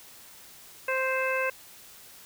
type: harmonic tone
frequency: 523.3 Hz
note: C5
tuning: in tune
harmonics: 1 / 2 / 3 / 4 / 5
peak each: -29 / -33 / -31 / -35 / -32 dBFS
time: 0.88-1.5 s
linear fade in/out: 5 ms
effects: white hiss -50 dBFS RMS until 2.25 s